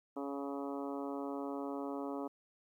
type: harmonic tone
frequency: 140 Hz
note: C#3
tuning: 18 cents sharp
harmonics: 2 / 3 / 4 / 5 / 6 / 7 / 8 / 9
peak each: -40 / -44 / -46 / -48 / -50 / -51 / -52 / -53 dBFS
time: 0.16-2.28 s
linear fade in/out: 10 ms
effects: 12-bit